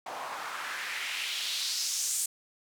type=noise with band-pass filter sweep; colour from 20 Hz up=white; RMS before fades=-34 dBFS; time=0.06-2.26 s; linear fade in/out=5 ms; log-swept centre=740 to 8400 Hz; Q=2.2; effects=none